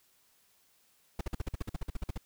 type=noise bursts; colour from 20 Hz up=brown; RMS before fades=-33 dBFS; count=15; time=1.19-2.177 s; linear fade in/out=5 ms; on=21 ms; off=48 ms; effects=white hiss -68 dBFS RMS until 2.25 s